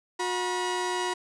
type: tone pair together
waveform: sawtooth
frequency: 361.5 / 965 Hz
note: F#4 / B5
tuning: -40 / -40 cents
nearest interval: octave + perfect fourth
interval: 1700 cents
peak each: -26 dBFS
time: 0.19-1.14 s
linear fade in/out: 10 ms
effects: resampled to 22050 Hz + 8-bit